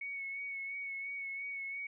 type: tone with vibrato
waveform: sine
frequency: 2217 Hz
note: C#7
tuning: in tune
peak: -38 dBFS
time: 0.01-1.87 s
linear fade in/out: 5 ms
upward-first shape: sine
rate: 2.9 Hz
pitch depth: 25 cents each way
effects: none